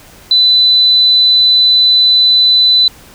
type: tone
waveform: sine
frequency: 4000 Hz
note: B7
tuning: 21 cents sharp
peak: -5 dBFS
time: 0.31-2.88 s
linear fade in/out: 2 ms
effects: pink hiss -39 dBFS RMS until 3.14 s